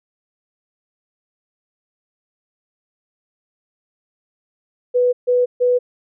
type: tone bursts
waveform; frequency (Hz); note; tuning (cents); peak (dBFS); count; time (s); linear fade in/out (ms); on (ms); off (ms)
sine; 493.9; B4; 0; -12; 3; 4.94-5.79; 20; 190; 140
effects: none